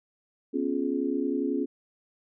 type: chord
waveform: sine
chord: C# dominant seventh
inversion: third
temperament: equal with one note detuned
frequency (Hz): 246.9 / 277.2 / 349.2 / 420.9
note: B3 / C#4 / E#4 / G#4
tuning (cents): 0 / 0 / 0 / +23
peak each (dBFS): -32 / -28 / -32 / -33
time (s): 0.53-1.66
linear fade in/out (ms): 20
effects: none